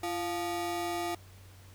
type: ring-modulated tone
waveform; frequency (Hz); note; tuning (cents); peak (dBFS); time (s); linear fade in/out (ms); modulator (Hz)
35% pulse; 523; C5; -1; -27; 0.03-1.15; 5; 180
effects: added 94 Hz sine -51 dBFS peak until 1.74 s + pink hiss -58 dBFS RMS until 1.74 s